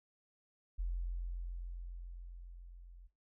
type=tone with level ramp; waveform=sine; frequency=43.65 Hz; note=F1; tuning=in tune; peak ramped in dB=-33 to -52 dBFS; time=0.78-3.08 s; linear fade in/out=20 ms; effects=noise-tail reverb RT60 0.2 s tail -17 dB re dry